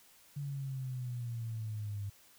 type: exponential sweep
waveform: sine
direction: down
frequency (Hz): 144.2 to 99.6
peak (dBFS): -36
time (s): 0.36-2.1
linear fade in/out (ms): 10
effects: white hiss -62 dBFS RMS until 2.38 s